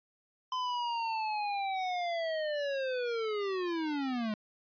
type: linear sweep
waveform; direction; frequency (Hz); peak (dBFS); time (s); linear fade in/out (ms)
square; down; 1025 to 207.7; -32; 0.52-4.34; 2
effects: resampled to 11025 Hz